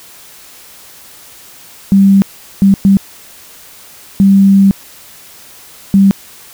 sine tone bursts at uneven times, 196 Hz, G3, in tune, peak -3 dBFS, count 5, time 1.92-2.22 / 2.62-2.74 / 2.85-2.97 / 4.2-4.71 / 5.94-6.11 s, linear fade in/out 0 ms, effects white hiss -37 dBFS RMS until 6.53 s

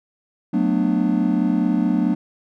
triangle chord, B minor seventh, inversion second, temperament just, 185.21 / 222.2 / 246.9 / 296.3 Hz, F#3 / A3 / B3 / D4, +2 / +17 / 0 / +15 cents, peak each -20 dBFS, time 0.53-2.15 s, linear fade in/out 10 ms, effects none

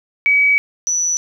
sine tone pair in turn, 2274 / 5932 Hz, C#7 / F#8, +44 / +4 cents, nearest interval octave + perfect fourth, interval 1660 cents, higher second, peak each -10 / -15 dBFS, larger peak first, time 0.26-0.58 / 0.87-1.17 s, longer first, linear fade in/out 0 ms, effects 8-bit

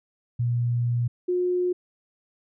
sine tone pair in turn, 120 / 359.6 Hz, B2 / F#4, -49 / -49 cents, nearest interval octave + perfect fifth, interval 1900 cents, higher second, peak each -21 dBFS, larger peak neither, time 0.39-1.08 / 1.28-1.73 s, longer first, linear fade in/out 10 ms, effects none

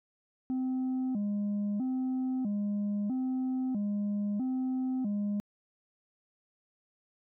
sine tone with vibrato, 230 Hz, A#3, 23 cents flat, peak -26 dBFS, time 0.5-5.4 s, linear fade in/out 0 ms, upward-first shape square, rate 0.77 Hz, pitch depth 200 cents each way, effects tanh soft clip ceiling -28 dBFS

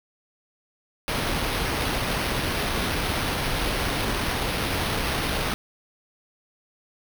pink noise with sample-and-hold, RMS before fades -26 dBFS, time 1.08-5.54 s, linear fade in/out 0 ms, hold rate 7350 Hz, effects none

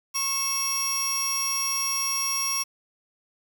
sawtooth tone cluster, 1095 / 2642 / 5620 Hz, C#6 / E7 / F8, -22 / +3 / +10 cents, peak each -28 / -32 / -23 dBFS, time 0.14-2.64 s, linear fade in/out 20 ms, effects 8-bit

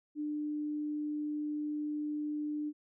sine tone, 298.9 Hz, D4, 31 cents sharp, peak -33 dBFS, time 0.15-2.73 s, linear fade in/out 50 ms, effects none

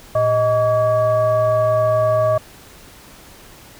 sine tone with frequency modulation, 626 Hz, D#5, 10 cents sharp, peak -13 dBFS, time 0.15-2.38 s, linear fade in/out 5 ms, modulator 512 Hz, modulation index 0.7, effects pink hiss -43 dBFS RMS until 3.79 s

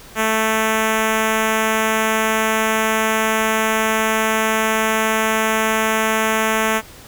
5% pulse tone with notch filter, 220 Hz, A3, in tune, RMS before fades -18 dBFS, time 0.15-6.82 s, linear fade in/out 50 ms, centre 4600 Hz, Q 1.1, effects pink hiss -41 dBFS RMS until 7.07 s

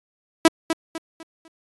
sawtooth tone with echo, 325.7 Hz, E4, 21 cents flat, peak -6 dBFS, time 0.45-0.48 s, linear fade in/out 2 ms, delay 250 ms, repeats 4, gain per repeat -9 dB, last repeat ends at 1.48 s, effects AAC 32 kbps

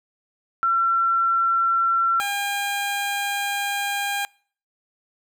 sine / 15% pulse tone pair in turn, 1355 / 805.7 Hz, E6 / G5, +47 / +47 cents, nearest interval major sixth, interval 900 cents, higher first, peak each -17 dBFS, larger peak neither, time 0.63-2.2 / 2.2-4.25 s, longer second, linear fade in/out 0 ms, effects noise-tail reverb RT60 0.5 s tail -26 dB re dry

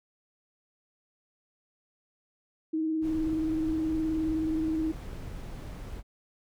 sine tone with vibrato, 316.7 Hz, D#4, 31 cents sharp, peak -26 dBFS, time 2.73-4.92 s, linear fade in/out 10 ms, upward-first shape triangle, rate 19 Hz, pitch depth 35 cents each way
brown noise, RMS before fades -39 dBFS, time 3.01-6.03 s, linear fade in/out 50 ms
click train, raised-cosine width 3 ms, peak -29 dBFS, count 5, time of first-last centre 3.33-5.132 s, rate 2.22 Hz
effects none

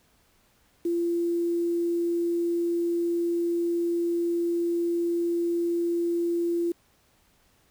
sine tone with quantisation, 342.3 Hz, F4, 35 cents flat, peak -23 dBFS, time 0.85-6.72 s, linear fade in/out 5 ms, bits 8, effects pink hiss -64 dBFS RMS until 7.7 s

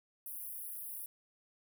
pink high-pass noise, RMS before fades -44 dBFS, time 0.26-1.06 s, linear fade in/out 2 ms, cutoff 10000 Hz, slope 96 dB/octave, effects none

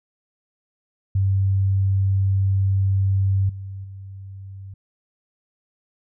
sine tone with level steps, 97 Hz, G2, 18 cents flat, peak -16 / -30 / -34 dBFS, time 1.15-4.74 s, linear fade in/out 5 ms, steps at 3.49 / 3.84 s, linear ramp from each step 5 ms, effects none

